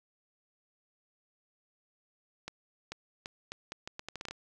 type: accelerating click train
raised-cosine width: 0.2 ms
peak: -22 dBFS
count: 13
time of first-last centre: 2.48-4.31 s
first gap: 440 ms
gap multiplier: 0.77
effects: none